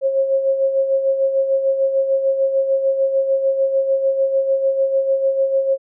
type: tone with tremolo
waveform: sine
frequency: 540 Hz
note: C#5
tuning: 45 cents flat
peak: -12 dBFS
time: 0.01-5.78 s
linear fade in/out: 50 ms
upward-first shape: sine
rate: 6.7 Hz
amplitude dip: 55%
effects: none